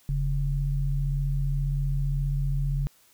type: tone pair together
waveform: sine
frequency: 41.53 / 139.7 Hz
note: E1 / C#3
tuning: +14 / +14 cents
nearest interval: octave + major sixth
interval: 2100 cents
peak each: -26 dBFS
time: 0.09-2.87 s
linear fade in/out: 0 ms
effects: white hiss -60 dBFS RMS until 3.13 s